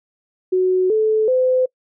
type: tone with pitch steps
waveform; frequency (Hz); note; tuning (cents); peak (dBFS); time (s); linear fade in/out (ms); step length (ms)
sine; 370 / 435 / 511.3; F#4 / A4 / C5; 0 / -20 / -40; -13; 0.52-1.66; 10; 380
effects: noise-tail reverb RT60 0.1 s tail -25 dB re dry